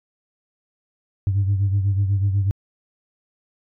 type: beating tone pair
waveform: sine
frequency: 98 / 106.1 Hz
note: G2 / G#2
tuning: 0 / +38 cents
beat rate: 8.1 Hz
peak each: -16 / -24 dBFS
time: 1.27-2.51 s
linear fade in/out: 0 ms
effects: tanh soft clip ceiling -13 dBFS